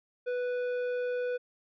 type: tone with tanh clipping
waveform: triangle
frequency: 493.9 Hz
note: B4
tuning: in tune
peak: -31 dBFS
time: 0.26-1.38 s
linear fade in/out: 20 ms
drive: 14 dB
effects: none